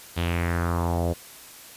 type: tone with low-pass filter sweep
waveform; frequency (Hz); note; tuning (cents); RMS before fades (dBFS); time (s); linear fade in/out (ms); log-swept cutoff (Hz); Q
sawtooth; 85.7; F2; -32; -25; 0.16-1.14; 20; 3500 to 550; 3.1
effects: white hiss -45 dBFS RMS until 1.76 s + resampled to 32000 Hz